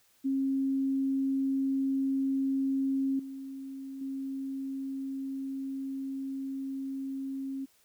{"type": "tone with level steps", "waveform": "sine", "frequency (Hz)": 270, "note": "C#4", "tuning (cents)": -45, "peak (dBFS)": [-26, -38, -33], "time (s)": [0.24, 7.66], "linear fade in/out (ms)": 20, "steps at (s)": [3.19, 4.01], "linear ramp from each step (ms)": 5, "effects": ["white hiss -66 dBFS RMS until 7.84 s"]}